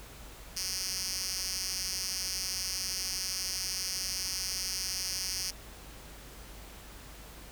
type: tone with high-pass filter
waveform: 5% pulse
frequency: 187.5 Hz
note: F#3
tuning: 23 cents sharp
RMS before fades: -35 dBFS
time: 0.56-5.51 s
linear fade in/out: 10 ms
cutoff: 4900 Hz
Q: 2.3
effects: added 50 Hz sine -50 dBFS peak until 7.51 s + pink hiss -50 dBFS RMS until 7.51 s